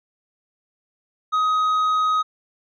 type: tone with tanh clipping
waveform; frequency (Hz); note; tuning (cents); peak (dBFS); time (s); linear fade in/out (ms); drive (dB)
sine; 1259; D#6; +20; -18; 1.32-2.23; 20; 5
effects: none